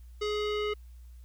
square tone with low-pass filter sweep, 419.8 Hz, G#4, 19 cents sharp, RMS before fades -31 dBFS, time 0.21-0.74 s, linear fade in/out 10 ms, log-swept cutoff 4700 to 2800 Hz, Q 1.9, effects added 60 Hz sine -46 dBFS peak until 1.24 s + white hiss -69 dBFS RMS until 1.24 s

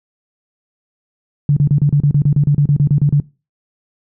sine tone bursts, 144.4 Hz, D3, 29 cents flat, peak -8 dBFS, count 16, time 1.49-3.201 s, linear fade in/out 2 ms, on 76 ms, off 33 ms, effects noise-tail reverb RT60 0.3 s tail -22 dB re dry

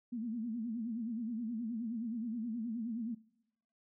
sine tone with vibrato, 229.8 Hz, A#3, 25 cents flat, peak -36 dBFS, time 0.12-3.15 s, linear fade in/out 10 ms, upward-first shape sine, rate 9.5 Hz, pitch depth 120 cents each way, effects noise-tail reverb RT60 0.8 s tail -21 dB re dry

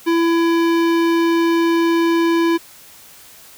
sine tone with hard clipping, 334.5 Hz, E4, 25 cents sharp, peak -15 dBFS, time 0.06-2.58 s, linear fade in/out 20 ms, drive 18 dB, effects white hiss -43 dBFS RMS until 3.57 s

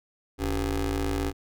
25% pulse ring-modulated tone, 103.83 Hz, G#2, in tune, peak -19 dBFS, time 0.38-1.33 s, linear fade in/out 50 ms, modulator 178 Hz, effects none

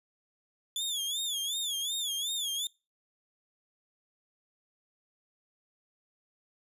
sawtooth tone with vibrato, 3436 Hz, A7, 42 cents flat, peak -28 dBFS, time 0.76-2.67 s, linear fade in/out 2 ms, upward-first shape sine, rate 2.7 Hz, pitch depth 130 cents each way, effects noise-tail reverb RT60 0.3 s tail -25 dB re dry + resampled to 32000 Hz

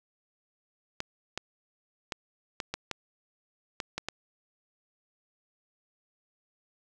clicks, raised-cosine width 0.2 ms, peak -15 dBFS, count 9, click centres 1.004 / 1.376 / 2.122 / 2.602 / 2.74 / 2.913 / 3.802 / 3.98 / 4.086 s, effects none

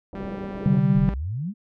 white low-pass noise, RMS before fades -36 dBFS, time 0.13-0.79 s, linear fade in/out 0 ms, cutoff 520 Hz, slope 24 dB/octave
sawtooth tone with pitch glide, 195.8 to 197.16 Hz, G3 to G3, -2 to +10 cents, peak -27 dBFS, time 0.15-1.14 s, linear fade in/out 2 ms, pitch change +12 cents, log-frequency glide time 0.86-0.98 s
sine chord, C suspended second, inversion none, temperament equal with one note detuned, 130.81 / 146.83 / 191.85 Hz, C3 / D3 / G3, 0 / 0 / -37 cents, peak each -22 / -20 / -19 dBFS, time 0.66-1.09 s, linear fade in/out 0 ms
sine exponential sweep, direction up, 30.92 to 223.7 Hz, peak -25 dBFS, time 0.94-1.54 s, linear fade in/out 50 ms
effects low-pass 2000 Hz 12 dB/octave + MP3 96 kbps

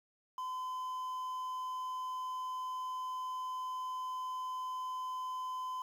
triangle tone with quantisation, 1019 Hz, C6, 46 cents flat, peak -35 dBFS, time 0.38-5.82 s, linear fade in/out 2 ms, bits 10, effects none

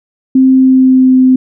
sine tone with pitch glide, 262 to 257.9 Hz, C4 to C4, +2 to -25 cents, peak -3 dBFS, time 0.35-1.36 s, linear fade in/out 5 ms, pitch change -27 cents, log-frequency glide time 0.52-1.16 s, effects none

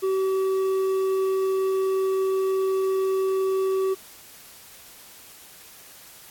sine tone with hard clipping, 382.1 Hz, G4, 44 cents flat, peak -22 dBFS, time 0.02-3.95 s, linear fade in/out 20 ms, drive 5 dB, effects white hiss -47 dBFS RMS until 6.3 s + AAC 64 kbps

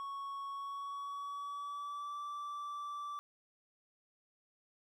triangle tone with pitch glide, 1108.7 to 1165.2 Hz, C#6 to D6, 0 to -14 cents, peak -38 dBFS, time 0-3.19 s, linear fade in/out 0 ms, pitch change +86 cents, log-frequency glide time 0.5-2.22 s, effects none

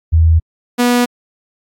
sine / sawtooth tone pair in turn, 81.3 / 243.6 Hz, E2 / B3, -23 / -24 cents, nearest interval octave + perfect fifth, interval 1899 cents, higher second, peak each -6 dBFS, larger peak neither, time 0.12-0.4 / 0.78-1.06 s, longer neither, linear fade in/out 20 ms, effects AAC 64 kbps

